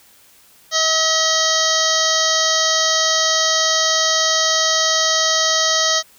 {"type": "harmonic tone with a mistuned harmonic", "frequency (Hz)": 640, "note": "D#5", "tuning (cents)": 49, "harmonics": [1, 2, 3, 5, 6, 7, 8, 9, 10], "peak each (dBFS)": [-23, -23, -23, -23, -23, -23, -23, -23, -23], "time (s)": [0.71, 6.03], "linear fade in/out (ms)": 50, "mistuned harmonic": 5, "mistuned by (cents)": -20, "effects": ["white hiss -50 dBFS RMS until 6.18 s"]}